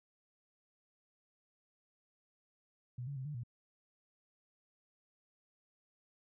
sine tone with pitch steps, 123.3 / 141.3 / 131 / 148.8 / 119.9 Hz, B2 / C#3 / C3 / D3 / A#2, -2 / +34 / +2 / +23 / +49 cents, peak -39 dBFS, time 2.98-3.435 s, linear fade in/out 5 ms, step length 91 ms, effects none

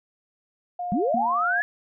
sine tone with pitch glide, 711 to 706.1 Hz, F5 to F5, +31 to +19 cents, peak -27 dBFS, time 0.79-1.61 s, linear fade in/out 5 ms, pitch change -12 cents, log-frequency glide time 0.99-1.05 s
sine linear sweep, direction up, 175 to 1730 Hz, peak -21 dBFS, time 0.92-1.62 s, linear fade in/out 0 ms
sine tone with exponential decay, 233.1 Hz, A#3, in tune, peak -23 dBFS, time 1.14-1.46 s, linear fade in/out 5 ms, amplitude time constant 68 ms
effects none

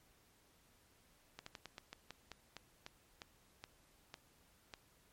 slowing click train, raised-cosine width 0.2 ms, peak -30 dBFS, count 14, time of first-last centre 1.39-4.738 s, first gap 74 ms, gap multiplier 1.19, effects pink hiss -70 dBFS RMS until 5.12 s + MP3 64 kbps

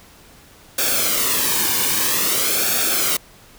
white noise with flanger, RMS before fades -19 dBFS, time 0.78-3.17 s, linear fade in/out 5 ms, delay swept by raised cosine 0.99 to 1.53 ms, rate 0.51 Hz, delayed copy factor -0.65, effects pink hiss -47 dBFS RMS until 3.58 s

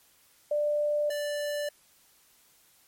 sine / square tone pair in turn, 592 / 586.9 Hz, D5 / D5, +14 / -1 cents, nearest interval unison, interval 15 cents, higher first, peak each -24 / -30 dBFS, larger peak first, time 0.51-1.1 / 1.1-1.69 s, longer neither, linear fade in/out 5 ms, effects white hiss -62 dBFS RMS until 2.87 s + MP3 64 kbps

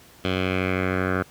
10% pulse tone with low-pass filter sweep, 92.8 Hz, F#2, 6 cents sharp, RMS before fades -24 dBFS, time 0.24-1.23 s, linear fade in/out 10 ms, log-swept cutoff 3200 to 1500 Hz, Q 3.1, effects pink hiss -51 dBFS RMS until 1.3 s + high-pass 60 Hz 12 dB/octave

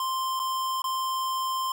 square tone with dropouts, 1046.5 Hz, C6, in tune, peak -27 dBFS, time 0-1.72 s, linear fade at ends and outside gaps 2 ms, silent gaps 0.394-0.398 / 0.82-0.841 s, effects none

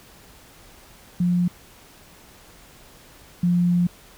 sine tone pair in turn, 176.8 / 175.68 Hz, F3 / F3, +22 / +11 cents, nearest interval unison, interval 11 cents, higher first, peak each -17 / -16 dBFS, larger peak second, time 1.2-1.48 / 3.43-3.87 s, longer second, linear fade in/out 5 ms, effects pink hiss -49 dBFS RMS until 4.17 s

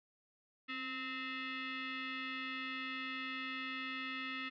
sine tone with frequency modulation, 264.8 Hz, C4, 21 cents sharp, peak -39 dBFS, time 0.68-4.5 s, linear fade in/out 20 ms, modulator 780 Hz, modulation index 3.7, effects none

